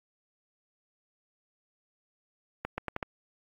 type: accelerating click train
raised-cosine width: 0.5 ms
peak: -17 dBFS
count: 5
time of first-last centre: 2.65-3.028 s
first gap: 130 ms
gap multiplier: 0.79
effects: AAC 32 kbps